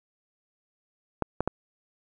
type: clicks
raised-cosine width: 1 ms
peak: -11 dBFS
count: 3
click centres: 1.223 / 1.406 / 1.476 s
effects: none